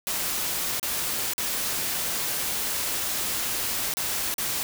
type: noise with dropouts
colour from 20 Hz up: white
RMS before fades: -28 dBFS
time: 0.07-4.63 s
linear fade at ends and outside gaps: 0 ms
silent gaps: 0.797-0.829 / 1.335-1.38 / 3.938-3.97 / 4.341-4.382 s
effects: none